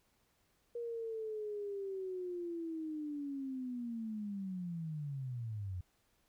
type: linear sweep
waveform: sine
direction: down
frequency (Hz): 476.2 to 87.31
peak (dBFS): -38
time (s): 0.75-5.81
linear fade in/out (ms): 5
effects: pink hiss -75 dBFS RMS until 6.28 s